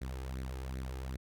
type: tone with flanger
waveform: sawtooth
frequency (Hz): 65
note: C2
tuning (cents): -11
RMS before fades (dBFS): -40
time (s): 0.01-1.17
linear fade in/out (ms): 10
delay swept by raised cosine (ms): 0.48 to 2.48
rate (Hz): 2.6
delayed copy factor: +0.65
effects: none